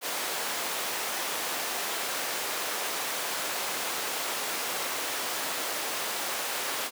pink high-pass noise, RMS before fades -32 dBFS, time 0.01-6.91 s, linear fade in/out 50 ms, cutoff 530 Hz, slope 12 dB/octave, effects none

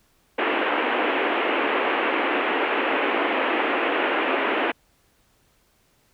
pink band-pass noise, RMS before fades -23 dBFS, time 0.38-4.72 s, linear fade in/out 10 ms, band 270 to 2900 Hz, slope 48 dB/octave, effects pink hiss -63 dBFS RMS until 6.13 s

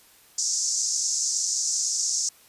pink band-pass noise, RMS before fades -26 dBFS, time 0.38-2.29 s, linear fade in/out 5 ms, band 5500 to 7400 Hz, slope 48 dB/octave, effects white hiss -55 dBFS RMS until 2.48 s + resampled to 32000 Hz

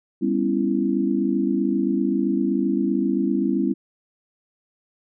sine chord, C# half-diminished seventh, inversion second, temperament just, 199.57 / 249.5 / 277.2 / 332.6 Hz, G3 / B3 / C#4 / E4, +31 / +18 / 0 / +16 cents, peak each -24 / -25 / -24 / -24 dBFS, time 0.21-3.74 s, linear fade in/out 20 ms, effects none

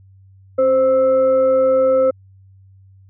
sine tone with frequency modulation, 523.3 Hz, C5, in tune, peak -11 dBFS, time 0.58-2.11 s, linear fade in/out 10 ms, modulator 792 Hz, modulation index 0.35, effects added 96 Hz sine -44 dBFS peak until 3.09 s

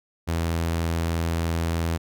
sawtooth tone, 83.1 Hz, E2, 15 cents sharp, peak -19 dBFS, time 0.27-1.98 s, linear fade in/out 20 ms, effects none

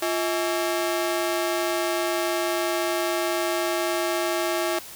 sawtooth ring-modulated tone, 493.9 Hz, B4, in tune, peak -16 dBFS, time 0.02-4.79 s, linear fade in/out 5 ms, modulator 146 Hz, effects white hiss -41 dBFS RMS until 4.95 s

